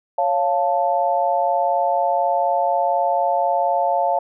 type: chord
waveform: sine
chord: Db augmented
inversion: none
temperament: equal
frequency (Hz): 554.4 / 698.5 / 880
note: Db5 / F5 / A5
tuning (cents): 0 / 0 / 0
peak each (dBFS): -22 / -19 / -21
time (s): 0.18-4.19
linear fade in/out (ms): 5
effects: none